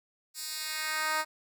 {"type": "tone with high-pass filter sweep", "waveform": "10% pulse", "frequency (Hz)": 311.1, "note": "D#4", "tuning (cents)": 0, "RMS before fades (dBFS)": -33, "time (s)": [0.34, 1.25], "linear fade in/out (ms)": 50, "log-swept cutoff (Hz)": [6300, 830], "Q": 0.99, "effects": []}